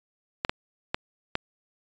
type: clicks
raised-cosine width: 0.3 ms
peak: -9 dBFS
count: 4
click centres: 0.449 / 0.495 / 0.945 / 1.354 s
effects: resampled to 16000 Hz